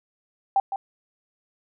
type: tone with echo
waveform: sine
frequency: 784 Hz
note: G5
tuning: in tune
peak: -16 dBFS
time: 0.56-0.6 s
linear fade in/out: 2 ms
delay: 160 ms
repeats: 1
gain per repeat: -9 dB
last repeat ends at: 0.76 s
effects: none